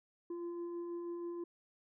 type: tone with frequency modulation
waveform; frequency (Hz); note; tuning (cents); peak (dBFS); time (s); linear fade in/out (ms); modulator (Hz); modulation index
sine; 345.1; F4; -21; -39; 0.3-1.44; 5; 684; 0.31
effects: none